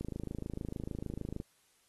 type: click train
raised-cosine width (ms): 3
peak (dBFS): -25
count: 38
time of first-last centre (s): 0.01-1.401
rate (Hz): 26.6
effects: white hiss -70 dBFS RMS until 1.88 s + AAC 32 kbps